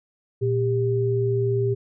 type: tone pair together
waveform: sine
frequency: 117.9 / 397 Hz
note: A#2 / G4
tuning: +20 / +22 cents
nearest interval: octave + major sixth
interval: 2102 cents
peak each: -22 dBFS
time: 0.41-1.75 s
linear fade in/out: 20 ms
effects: none